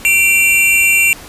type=tone pair together; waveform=square; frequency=2349 / 2741 Hz; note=D7 / F7; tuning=0 / -33 cents; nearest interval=minor third; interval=267 cents; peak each=-12 dBFS; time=0.05-1.13 s; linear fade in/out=0 ms; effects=pink hiss -34 dBFS RMS until 1.28 s + resampled to 32000 Hz